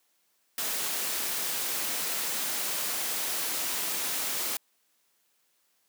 white noise, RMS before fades -31 dBFS, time 0.58-4.57 s, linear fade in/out 2 ms, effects white hiss -71 dBFS RMS until 5.88 s + high-pass 200 Hz 12 dB/octave

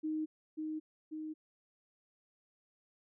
sine tone with echo, 311.1 Hz, D#4, in tune, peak -33 dBFS, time 0.03-0.26 s, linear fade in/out 20 ms, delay 540 ms, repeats 2, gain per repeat -3 dB, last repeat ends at 1.34 s, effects none

